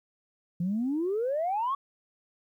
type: exponential sweep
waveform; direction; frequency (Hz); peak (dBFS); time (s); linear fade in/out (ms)
sine; up; 167.3 to 1139; -25; 0.6-1.75; 5
effects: tanh soft clip ceiling -22 dBFS + 11-bit